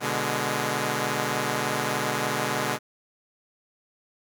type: chord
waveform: 5% pulse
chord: G# diminished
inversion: first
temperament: equal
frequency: 123.47 / 146.83 / 207.7 Hz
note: B2 / D3 / G#3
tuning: 0 / 0 / 0 cents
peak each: -18 dBFS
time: 0-2.79 s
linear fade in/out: 50 ms
effects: none